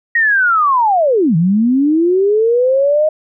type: linear two-way sweep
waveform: sine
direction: down then up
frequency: 1895 to 155.56 to 627 Hz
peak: -9 dBFS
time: 0.15-3.09 s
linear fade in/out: 5 ms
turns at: 1.36 s
effects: none